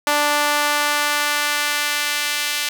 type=tone with high-pass filter sweep; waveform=sawtooth; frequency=293.7 Hz; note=D4; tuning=in tune; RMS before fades=-20 dBFS; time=0.07-2.69 s; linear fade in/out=2 ms; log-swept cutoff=800 to 2500 Hz; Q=1; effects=none